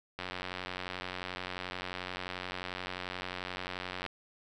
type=click train; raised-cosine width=0.3 ms; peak=-21 dBFS; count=355; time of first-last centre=0.19-4.063 s; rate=91.4 Hz; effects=none